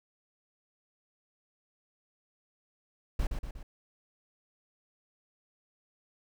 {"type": "noise with echo", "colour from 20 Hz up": "brown", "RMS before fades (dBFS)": -28, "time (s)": [3.19, 3.27], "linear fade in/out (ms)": 5, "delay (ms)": 120, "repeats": 3, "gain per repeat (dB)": -5, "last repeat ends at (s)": 3.63, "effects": []}